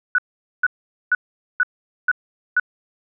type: tone bursts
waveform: sine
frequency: 1480 Hz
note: F#6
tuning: in tune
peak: -13 dBFS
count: 6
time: 0.15-2.598 s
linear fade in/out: 2 ms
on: 33 ms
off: 450 ms
effects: none